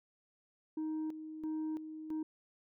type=tone with tremolo; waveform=sine; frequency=312.7 Hz; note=D#4; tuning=9 cents sharp; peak=-32 dBFS; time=0.77-2.23 s; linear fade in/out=5 ms; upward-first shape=square; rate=1.5 Hz; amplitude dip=70%; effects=tanh soft clip ceiling -34 dBFS